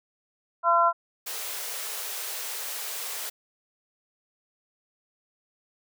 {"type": "harmonic tone", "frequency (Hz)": 340, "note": "F4", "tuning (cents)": -46, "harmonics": [2, 3, 4], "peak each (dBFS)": [-24, -21, -22], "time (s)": [0.63, 0.93], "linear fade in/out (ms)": 50}
{"type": "high-pass noise", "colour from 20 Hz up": "white", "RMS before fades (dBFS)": -34, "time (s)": [1.26, 3.3], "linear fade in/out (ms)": 10, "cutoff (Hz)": 380, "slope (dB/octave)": 96}
{"effects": []}